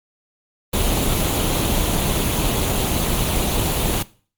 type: noise with comb filter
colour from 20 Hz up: pink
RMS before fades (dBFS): -19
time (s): 0.73-4.03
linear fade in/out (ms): 10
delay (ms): 0.29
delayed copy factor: +0.5
effects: noise-tail reverb RT60 0.4 s tail -19 dB re dry + Opus 32 kbps